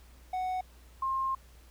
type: tone pair in turn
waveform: triangle / sine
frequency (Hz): 741 / 1063.5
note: F#5 / C6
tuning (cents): +2 / +28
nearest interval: tritone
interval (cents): 626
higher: second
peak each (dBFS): -28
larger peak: neither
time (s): 0.33-0.61 / 1.02-1.35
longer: second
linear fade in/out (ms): 5
effects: added 60 Hz sine -53 dBFS peak until 1.7 s + pink hiss -61 dBFS RMS until 1.7 s